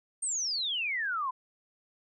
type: exponential sweep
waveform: sine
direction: down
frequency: 8870 to 991 Hz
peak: -29 dBFS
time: 0.22-1.31 s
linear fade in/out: 10 ms
effects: none